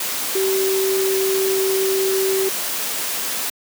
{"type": "tone in noise", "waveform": "sine", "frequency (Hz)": 384.3, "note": "G4", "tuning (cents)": -34, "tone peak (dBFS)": -17, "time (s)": [0.35, 2.49], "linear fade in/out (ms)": 5, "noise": "white", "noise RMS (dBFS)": -24, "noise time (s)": [0, 3.5], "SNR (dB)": 4, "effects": ["high-pass 200 Hz 12 dB/octave"]}